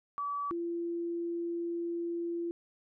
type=tone pair in turn; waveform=sine; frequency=1147 / 341 Hz; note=D6 / F4; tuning=-41 / -41 cents; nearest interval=octave + major sixth; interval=2100 cents; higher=first; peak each=-32 / -32 dBFS; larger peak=neither; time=0.18-0.51 / 0.51-2.51 s; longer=second; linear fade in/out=0 ms; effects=none